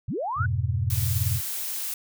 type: linear sweep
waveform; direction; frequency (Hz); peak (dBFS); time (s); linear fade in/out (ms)
sine; up; 76 to 1521; -26; 0.08-0.46; 5
type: chord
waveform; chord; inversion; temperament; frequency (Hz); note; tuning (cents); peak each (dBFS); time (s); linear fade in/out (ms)
sine; F diminished; none; just; 87.31 / 104.77 / 125.72; F2 / Ab2 / Cb3; 0 / +16 / +31; -27; 0.36-1.41; 50
type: noise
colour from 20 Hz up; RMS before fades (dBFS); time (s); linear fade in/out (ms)
blue; -31; 0.9-1.94; 2
effects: none